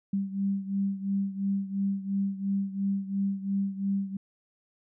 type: beating tone pair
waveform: sine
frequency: 196 / 198.9 Hz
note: G3 / G3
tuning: 0 / +25 cents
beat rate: 2.9 Hz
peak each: -28 / -32 dBFS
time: 0.13-4.17 s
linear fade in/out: 5 ms
effects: none